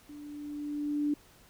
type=tone with level ramp; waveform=sine; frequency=293.7 Hz; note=D4; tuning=in tune; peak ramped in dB=-44 to -25 dBFS; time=0.09-1.14 s; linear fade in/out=5 ms; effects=pink hiss -59 dBFS RMS until 1.49 s